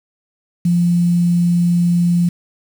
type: tone with quantisation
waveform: sine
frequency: 173.7 Hz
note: F3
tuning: 9 cents flat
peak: -11 dBFS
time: 0.65-2.29 s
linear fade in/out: 5 ms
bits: 6
effects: none